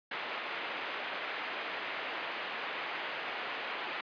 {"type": "low-pass noise", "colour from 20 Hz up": "white", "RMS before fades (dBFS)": -38, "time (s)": [0.11, 4.01], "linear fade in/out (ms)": 5, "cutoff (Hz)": 2800, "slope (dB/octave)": 24, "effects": ["high-pass 400 Hz 12 dB/octave", "resampled to 11025 Hz"]}